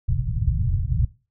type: low-pass noise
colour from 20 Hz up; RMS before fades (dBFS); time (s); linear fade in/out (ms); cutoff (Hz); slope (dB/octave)
white; -22; 0.08-1.05; 5; 140; 48
effects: noise-tail reverb RT60 0.3 s tail -18 dB re dry